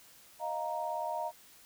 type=chord; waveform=sine; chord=Eb suspended second; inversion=none; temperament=just; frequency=622.3 / 700 / 933.4 Hz; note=Eb5 / F5 / Bb5; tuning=0 / +4 / +2 cents; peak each=-38 / -38 / -36 dBFS; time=0.39-1.32 s; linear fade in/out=50 ms; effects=white hiss -58 dBFS RMS until 1.65 s